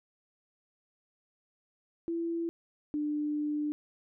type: tone pair in turn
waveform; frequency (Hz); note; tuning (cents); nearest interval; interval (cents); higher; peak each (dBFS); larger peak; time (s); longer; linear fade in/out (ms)
sine; 335.2 / 297.8; E4 / D4; +29 / +24; major second; 205; first; -30 / -29; second; 2.08-2.49 / 2.94-3.72; second; 0
effects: none